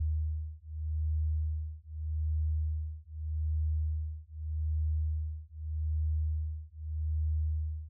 sine beating tone pair, 77.2 / 78.02 Hz, D#2 / D#2, -13 / +5 cents, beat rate 0.82 Hz, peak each -33 / -33 dBFS, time 0-7.89 s, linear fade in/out 10 ms, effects none

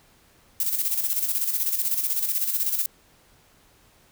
violet noise with tremolo, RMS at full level -23 dBFS, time 0.6-2.86 s, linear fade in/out 2 ms, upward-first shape square, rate 16 Hz, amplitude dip 55%, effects pink hiss -58 dBFS RMS until 4.11 s

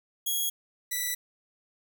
5% pulse tone pair in turn, 3314 / 1970.5 Hz, G#7 / B6, -4 / -4 cents, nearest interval major sixth, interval 900 cents, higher first, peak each -18 dBFS, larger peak neither, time 0.26-0.5 / 0.91-1.15 s, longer neither, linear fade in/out 10 ms, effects none

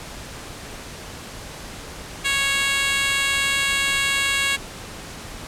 10% pulse tone with high-pass filter, 553 Hz, C#5, 4 cents flat, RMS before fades -21 dBFS, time 2.24-4.57 s, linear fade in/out 20 ms, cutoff 1900 Hz, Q 0.9, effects pink hiss -36 dBFS RMS until 5.47 s + low-pass 10000 Hz 12 dB/octave

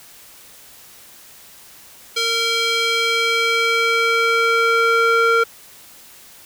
square tone with band-pass filter sweep, 460 Hz, A#4, 23 cents flat, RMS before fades -17 dBFS, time 2.16-5.44 s, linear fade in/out 10 ms, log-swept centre 3900 to 1300 Hz, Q 1.4, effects white hiss -44 dBFS RMS until 6.45 s

